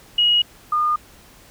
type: tone pair in turn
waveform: sine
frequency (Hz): 2895 / 1217.2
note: F#7 / D#6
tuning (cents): -38 / -38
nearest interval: octave + minor third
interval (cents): 1500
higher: first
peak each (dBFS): -13 / -16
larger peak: first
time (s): 0.18-0.42 / 0.72-0.96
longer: neither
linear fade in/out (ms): 5
effects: pink hiss -48 dBFS RMS until 1.5 s